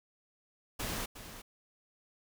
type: noise with echo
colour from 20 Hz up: pink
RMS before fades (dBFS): -37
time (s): 0.79-1.06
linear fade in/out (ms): 10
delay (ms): 360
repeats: 1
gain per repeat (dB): -11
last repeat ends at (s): 1.42
effects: none